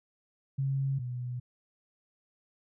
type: tone pair in turn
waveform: sine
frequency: 136.1 / 123.76 Hz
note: C#3 / B2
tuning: -31 / +4 cents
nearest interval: major second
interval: 165 cents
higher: first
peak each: -27 / -33 dBFS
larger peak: first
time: 0.58-0.99 / 0.99-1.4 s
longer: neither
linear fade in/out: 10 ms
effects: none